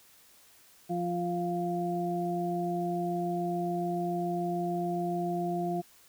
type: harmonic tone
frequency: 174.61 Hz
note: F3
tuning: in tune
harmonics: 1 / 2 / 4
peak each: -33 / -33 / -33 dBFS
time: 0.89-5.82 s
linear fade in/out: 20 ms
effects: white hiss -59 dBFS RMS until 6.08 s

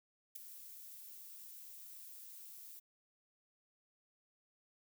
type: noise with ADSR envelope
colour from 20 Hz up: violet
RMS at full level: -42 dBFS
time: 0.35-2.8 s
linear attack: 11 ms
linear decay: 4 ms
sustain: -11 dB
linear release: 15 ms
effects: none

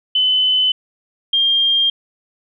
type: tone pair in turn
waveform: sine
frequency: 3025 / 3205 Hz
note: F#7 / G7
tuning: +38 / +38 cents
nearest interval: minor second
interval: 100 cents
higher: second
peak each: -12 dBFS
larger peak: neither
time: 0.15-0.72 / 1.33-1.9 s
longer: neither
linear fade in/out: 5 ms
effects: none

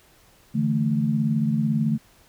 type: chord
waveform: sine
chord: D suspended second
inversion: none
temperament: equal with one note detuned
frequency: 146.83 / 164.81 / 220.6 Hz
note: D3 / E3 / A3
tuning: 0 / 0 / +5 cents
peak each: -24 / -27 / -22 dBFS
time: 0.54-1.98 s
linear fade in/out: 20 ms
effects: pink hiss -56 dBFS RMS until 2.28 s

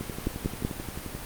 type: two click trains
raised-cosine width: 3 ms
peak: -13 / -21 dBFS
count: 3 / 14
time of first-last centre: 0.27-0.65 / 0.01-1.15 s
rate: 5.27 / 11.4 Hz
effects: pink hiss -39 dBFS RMS until 1.25 s + Opus 32 kbps

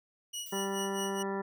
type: tone with tremolo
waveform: 20% pulse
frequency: 2918 Hz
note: F#7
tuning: 25 cents flat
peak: -30 dBFS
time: 0.33-1.23 s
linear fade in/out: 10 ms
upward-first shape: sine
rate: 4.7 Hz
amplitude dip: 80%
type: noise with exponential decay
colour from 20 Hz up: violet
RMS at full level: -45 dBFS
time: 0.46-1.06 s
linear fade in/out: 1 ms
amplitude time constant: 130 ms
type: harmonic tone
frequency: 196 Hz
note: G3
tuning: in tune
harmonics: 1 / 2 / 3 / 4 / 5 / 6 / 7 / 9 / 10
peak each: -37 / -35 / -44 / -43 / -40 / -52 / -46 / -45 / -57 dBFS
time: 0.52-1.42 s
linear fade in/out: 10 ms
effects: none

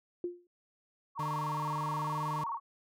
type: tone with exponential decay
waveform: sine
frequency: 351.9 Hz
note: F4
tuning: 13 cents sharp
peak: -29 dBFS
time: 0.24-0.47 s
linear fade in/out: 2 ms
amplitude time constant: 48 ms
type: tone with vibrato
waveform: sine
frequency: 1016 Hz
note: B5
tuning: 49 cents sharp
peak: -33 dBFS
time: 1.15-2.6 s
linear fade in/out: 50 ms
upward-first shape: square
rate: 19 Hz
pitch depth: 160 cents each way
type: tone with pitch glide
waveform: 40% pulse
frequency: 150 to 151.31 Hz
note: D3 to D#3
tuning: +37 to -48 cents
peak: -36 dBFS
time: 1.19-2.44 s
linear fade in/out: 5 ms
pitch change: +15 cents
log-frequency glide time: 1.56-2.29 s
effects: none

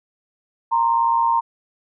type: tone pair together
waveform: sine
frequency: 927.5 / 1046.5 Hz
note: A#5 / C6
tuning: -9 / 0 cents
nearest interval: major second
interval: 209 cents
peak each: -16 / -21 dBFS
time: 0.71-1.41 s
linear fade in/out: 20 ms
effects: none

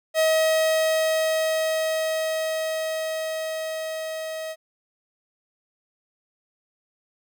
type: tone with level ramp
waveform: 45% pulse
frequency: 636 Hz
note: D#5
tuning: 38 cents sharp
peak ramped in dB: -17 to -30 dBFS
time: 0.14-4.56 s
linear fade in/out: 50 ms
effects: none

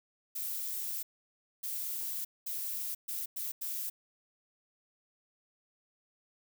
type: noise bursts at uneven times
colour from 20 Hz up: violet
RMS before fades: -37 dBFS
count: 6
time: 0.35-1.03 / 1.63-2.25 / 2.46-2.95 / 3.08-3.26 / 3.36-3.52 / 3.61-3.9 s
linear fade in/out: 10 ms
effects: none

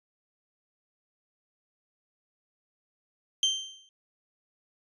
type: tone with exponential decay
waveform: 35% pulse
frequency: 3136 Hz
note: G7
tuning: in tune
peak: -18 dBFS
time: 3.43-3.89 s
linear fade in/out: 1 ms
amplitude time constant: 99 ms
effects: resampled to 24000 Hz

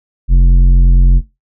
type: tone with tanh clipping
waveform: sine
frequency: 44.34 Hz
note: F1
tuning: 27 cents sharp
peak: -5 dBFS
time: 0.28-1.22 s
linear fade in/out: 50 ms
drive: 9 dB
effects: noise-tail reverb RT60 0.2 s tail -17 dB re dry

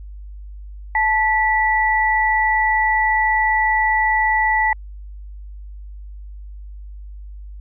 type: tone pair together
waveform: sine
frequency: 872.6 / 1959 Hz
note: A5 / B6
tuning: -15 / -15 cents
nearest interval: octave + major second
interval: 1400 cents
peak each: -17 dBFS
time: 0.95-4.73 s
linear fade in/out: 2 ms
effects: added 50 Hz sine -32 dBFS peak until 7.6 s

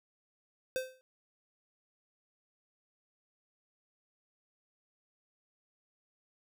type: tone with exponential decay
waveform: square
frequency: 517 Hz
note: C5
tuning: 21 cents flat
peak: -29 dBFS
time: 0.76-1.01 s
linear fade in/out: 0 ms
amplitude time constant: 53 ms
effects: none

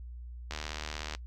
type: click train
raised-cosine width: 0.2 ms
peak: -19 dBFS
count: 50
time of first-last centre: 0.51-1.15 s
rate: 76.6 Hz
effects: noise-tail reverb RT60 0.1 s tail -21 dB re dry + added 60 Hz sine -41 dBFS peak until 1.26 s

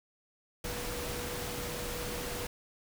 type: tone in noise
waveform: sine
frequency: 486.1 Hz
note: B4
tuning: 28 cents flat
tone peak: -42 dBFS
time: 0.64-2.47 s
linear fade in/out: 5 ms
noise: pink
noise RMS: -38 dBFS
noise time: 0.64-2.47 s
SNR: -7 dB
effects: none

